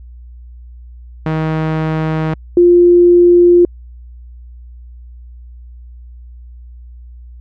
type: tone pair in turn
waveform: sawtooth / sine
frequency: 157.9 / 350.3 Hz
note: D#3 / F4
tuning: +26 / +5 cents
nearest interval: octave + major second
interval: 1379 cents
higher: second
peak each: -10 / -4 dBFS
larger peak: second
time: 1.26-2.34 / 2.57-3.65 s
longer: neither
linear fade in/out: 2 ms
effects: added 60 Hz sine -32 dBFS peak until 7.4 s + low-pass 2000 Hz 12 dB/octave